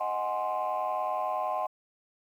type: chord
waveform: sine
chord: Ab dominant seventh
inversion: second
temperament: equal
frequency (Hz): 622.3 / 740 / 830.6 / 1046.5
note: Eb5 / Gb5 / Ab5 / C6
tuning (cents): 0 / 0 / 0 / 0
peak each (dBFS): -33 / -31 / -34 / -32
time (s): 0-1.67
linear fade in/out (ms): 10
effects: tanh soft clip ceiling -22 dBFS + 10-bit